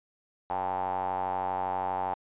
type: tone with band-pass filter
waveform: square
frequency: 46.25 Hz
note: F#1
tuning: in tune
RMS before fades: -31 dBFS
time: 0.5-2.14 s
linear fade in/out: 0 ms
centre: 830 Hz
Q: 9.2
effects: resampled to 8000 Hz